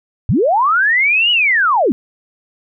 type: linear two-way sweep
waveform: sine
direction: up then down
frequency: 77.78 to 2960 to 204.9 Hz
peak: -10 dBFS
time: 0.29-1.92 s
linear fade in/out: 0 ms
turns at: 1.31 s
effects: none